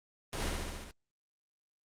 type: noise with echo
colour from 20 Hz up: pink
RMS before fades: -36 dBFS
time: 0.33-0.49 s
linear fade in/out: 0 ms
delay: 70 ms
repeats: 6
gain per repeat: -2 dB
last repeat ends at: 0.91 s
effects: low-pass 9000 Hz 12 dB/octave + Opus 32 kbps